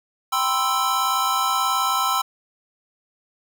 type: chord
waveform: square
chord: C major seventh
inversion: second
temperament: equal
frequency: 784 / 987.8 / 1046.5 / 1318.5 Hz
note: G5 / B5 / C6 / E6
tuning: 0 / 0 / 0 / 0 cents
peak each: -28 / -29 / -25 / -23 dBFS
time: 0.32-2.22 s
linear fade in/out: 10 ms
effects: none